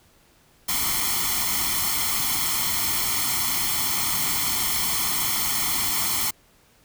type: noise with comb filter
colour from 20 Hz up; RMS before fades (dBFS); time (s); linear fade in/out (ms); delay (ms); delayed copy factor
white; -24; 0.68-6.31; 10; 0.93; +0.8
effects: pink hiss -58 dBFS RMS until 6.84 s